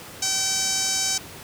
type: tone with band-pass filter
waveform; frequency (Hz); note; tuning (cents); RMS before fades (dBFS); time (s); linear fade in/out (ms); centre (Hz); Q
sawtooth; 769; G5; -33; -24; 0.22-1.18; 5; 6300; 3.4
effects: pink hiss -40 dBFS RMS until 1.43 s + high-pass 80 Hz 12 dB/octave